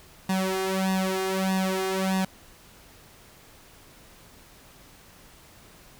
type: tone with flanger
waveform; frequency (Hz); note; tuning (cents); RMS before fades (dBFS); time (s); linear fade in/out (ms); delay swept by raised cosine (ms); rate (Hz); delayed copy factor
sawtooth; 189.5; F#3; +42; -26; 0.29-2.25; 5; 1.1 to 2.5; 1.6; +0.95
effects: pink hiss -52 dBFS RMS until 5.99 s